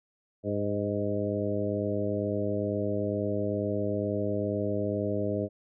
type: harmonic tone with a mistuned harmonic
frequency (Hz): 102.2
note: G#2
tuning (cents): -27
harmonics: 1 / 2 / 3 / 4 / 5 / 6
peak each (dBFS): -34 / -34 / -34 / -34 / -34 / -34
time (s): 0.43-5.49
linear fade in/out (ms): 50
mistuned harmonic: 6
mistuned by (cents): +22
effects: none